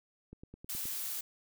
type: click train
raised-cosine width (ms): 3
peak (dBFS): -35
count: 6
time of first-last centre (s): 0.33-0.855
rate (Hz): 9.52
type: noise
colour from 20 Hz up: blue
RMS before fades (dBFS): -38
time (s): 0.69-1.21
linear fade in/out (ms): 5
effects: none